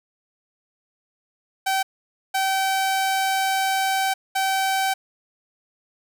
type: tone bursts at uneven times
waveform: sawtooth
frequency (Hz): 770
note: G5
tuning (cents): -31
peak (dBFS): -16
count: 3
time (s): 1.66-1.83 / 2.34-4.14 / 4.35-4.94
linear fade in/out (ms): 10
effects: none

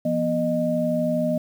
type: tone cluster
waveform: sine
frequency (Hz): 170.3 / 242.8 / 614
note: F3 / B3 / D#5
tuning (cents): -43 / -29 / -23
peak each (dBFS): -27 / -24 / -23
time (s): 0.05-1.38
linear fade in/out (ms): 5
effects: 8-bit

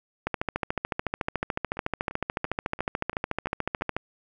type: two click trains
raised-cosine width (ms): 0.5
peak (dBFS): -11 / -23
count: 52 / 8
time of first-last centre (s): 0.27-3.966 / 1.43-3.811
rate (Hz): 13.8 / 2.94
effects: none

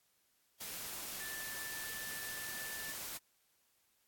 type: tone in noise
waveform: sine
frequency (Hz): 1760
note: A6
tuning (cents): 0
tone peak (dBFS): -45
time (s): 1.2-2.93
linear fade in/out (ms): 10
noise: white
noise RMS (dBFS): -44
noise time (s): 0.6-3.18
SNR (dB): -4
effects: white hiss -75 dBFS RMS until 4.07 s + AAC 64 kbps

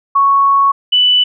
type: tone pair in turn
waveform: sine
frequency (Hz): 1108.7 / 2980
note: C#6 / F#7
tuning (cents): 0 / +12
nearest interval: octave + perfect fourth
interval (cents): 1712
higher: second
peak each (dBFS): -7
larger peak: neither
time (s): 0.15-0.72 / 0.92-1.24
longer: first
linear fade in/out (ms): 10
effects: none

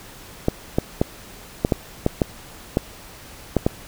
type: clicks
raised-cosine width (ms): 2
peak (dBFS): -3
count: 10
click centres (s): 0.484 / 0.785 / 1.015 / 1.649 / 1.722 / 2.064 / 2.218 / 2.771 / 3.567 / 3.665
effects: pink hiss -42 dBFS RMS until 3.87 s

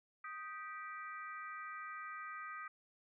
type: harmonic tone with a mistuned harmonic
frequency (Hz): 390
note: G4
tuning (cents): -9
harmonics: 3 / 4 / 5 / 6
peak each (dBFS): -46 / -52 / -51 / -56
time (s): 0.24-2.68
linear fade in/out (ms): 5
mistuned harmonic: 3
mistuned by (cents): +110
effects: none

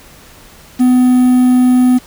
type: tone with quantisation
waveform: triangle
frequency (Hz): 251.2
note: B3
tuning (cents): +30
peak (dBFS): -4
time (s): 0.79-1.99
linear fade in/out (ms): 20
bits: 5
effects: pink hiss -40 dBFS RMS until 2.06 s

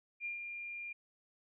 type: tone with ADSR envelope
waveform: sine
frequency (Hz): 2400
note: D7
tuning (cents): +37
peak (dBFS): -36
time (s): 0.2-0.93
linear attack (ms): 51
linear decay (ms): 130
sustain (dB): -5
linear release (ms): 9
effects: none

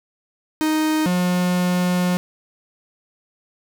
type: tone pair in turn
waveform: 45% pulse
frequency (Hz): 311.1 / 179.49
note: D#4 / F3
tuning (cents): 0 / +48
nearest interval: minor seventh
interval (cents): 952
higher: first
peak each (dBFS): -17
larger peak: neither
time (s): 0.61-1.06 / 1.06-2.17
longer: second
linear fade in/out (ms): 0
effects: none

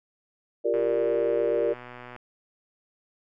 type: chord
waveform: sine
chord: G minor seventh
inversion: third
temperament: equal with one note detuned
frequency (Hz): 349.2 / 396.8 / 466.2 / 587.3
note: F4 / G4 / Bb4 / D5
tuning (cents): 0 / +21 / 0 / 0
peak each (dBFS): -30 / -29 / -25 / -27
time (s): 0.64-1.74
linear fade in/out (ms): 20
type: click train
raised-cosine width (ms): 0.5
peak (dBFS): -27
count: 176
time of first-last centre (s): 0.74-2.163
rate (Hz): 123
effects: none

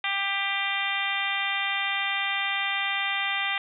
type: harmonic tone with a mistuned harmonic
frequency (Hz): 395.5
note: G4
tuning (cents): +15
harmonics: 2 / 3 / 4 / 5 / 6 / 7 / 8 / 9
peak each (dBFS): -34 / -35 / -36 / -30 / -31 / -35 / -34 / -35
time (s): 0.04-3.58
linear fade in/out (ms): 2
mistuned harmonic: 9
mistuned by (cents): +18
effects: none

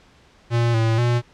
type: tone with pitch steps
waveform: square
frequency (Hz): 117.9 / 112.9 / 120.2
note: A#2 / A2 / B2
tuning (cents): +20 / +45 / -46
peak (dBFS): -17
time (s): 0.5-1.22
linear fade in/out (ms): 50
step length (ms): 240
effects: pink hiss -53 dBFS RMS until 1.33 s + low-pass 5000 Hz 12 dB/octave

